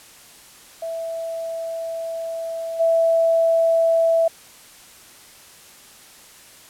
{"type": "tone with level steps", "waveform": "sine", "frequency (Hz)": 660, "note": "E5", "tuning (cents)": 2, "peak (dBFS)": [-25, -14], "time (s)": [0.82, 4.28], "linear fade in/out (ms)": 5, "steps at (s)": 2.79, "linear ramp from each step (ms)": 20, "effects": ["white hiss -46 dBFS RMS until 6.69 s", "low-pass 12000 Hz 12 dB/octave"]}